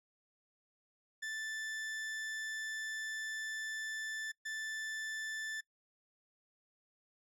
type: tone bursts at uneven times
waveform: 40% pulse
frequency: 1760 Hz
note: A6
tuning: in tune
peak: -38 dBFS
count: 2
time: 1.22-4.32 / 4.45-5.61 s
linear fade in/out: 10 ms
effects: noise-tail reverb RT60 0.1 s tail -22 dB re dry + low-pass 10000 Hz 12 dB/octave